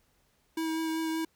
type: tone with vibrato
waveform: square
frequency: 321.9 Hz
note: E4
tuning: 41 cents flat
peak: -30 dBFS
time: 0.57-1.25 s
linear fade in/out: 5 ms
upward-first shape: triangle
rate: 5.2 Hz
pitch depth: 14 cents each way
effects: pink hiss -70 dBFS RMS until 1.35 s